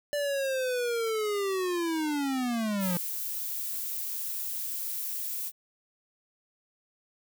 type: linear sweep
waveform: square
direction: down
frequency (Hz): 587.3 to 172.4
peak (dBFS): -28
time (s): 0.13-2.97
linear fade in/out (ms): 0
type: noise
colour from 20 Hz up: violet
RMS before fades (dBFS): -34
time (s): 2.79-5.52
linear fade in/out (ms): 50
effects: none